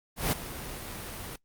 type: noise with ADSR envelope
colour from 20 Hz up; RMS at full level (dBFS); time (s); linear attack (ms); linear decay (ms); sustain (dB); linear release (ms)
pink; -25; 0.16-1.36; 160; 14; -14; 4
effects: noise-tail reverb RT60 0.1 s tail -24 dB re dry + Opus 32 kbps